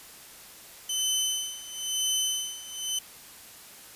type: tone with tremolo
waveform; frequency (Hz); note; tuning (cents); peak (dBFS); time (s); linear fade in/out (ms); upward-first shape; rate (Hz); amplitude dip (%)
20% pulse; 3040; F#7; +46; -19; 0.89-2.99; 5; sine; 1; 85
effects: white hiss -48 dBFS RMS until 3.95 s + resampled to 32000 Hz